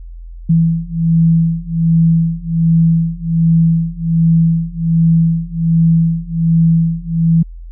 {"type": "beating tone pair", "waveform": "sine", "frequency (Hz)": [164.3, 165.6], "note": ["E3", "E3"], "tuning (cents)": [-5, 8], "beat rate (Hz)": 1.3, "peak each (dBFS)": [-13, -12], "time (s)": [0.49, 7.43], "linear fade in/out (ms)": 10, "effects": ["added 42 Hz sine -28 dBFS peak until 7.71 s"]}